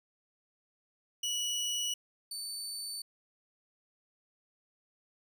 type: tone pair in turn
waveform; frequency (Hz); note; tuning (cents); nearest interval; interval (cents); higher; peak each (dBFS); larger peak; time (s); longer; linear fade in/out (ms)
25% pulse; 2936 / 4527; F#7 / C#8; -14 / +36; perfect fifth; 750; second; -28 / -33; first; 1.23-1.94 / 2.31-3.02; neither; 5
effects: none